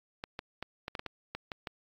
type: clicks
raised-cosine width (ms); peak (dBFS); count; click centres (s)
0.3; -21; 10; 0.239 / 0.391 / 0.626 / 0.881 / 0.952 / 0.994 / 1.063 / 1.35 / 1.518 / 1.672
effects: AAC 48 kbps